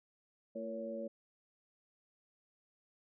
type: harmonic tone with a mistuned harmonic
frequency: 112.3 Hz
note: A2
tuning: 36 cents sharp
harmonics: 2 / 3 / 4 / 5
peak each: -44 / -49 / -48 / -41 dBFS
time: 0.55-1.08 s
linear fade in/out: 10 ms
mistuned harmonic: 4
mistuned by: +58 cents
effects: none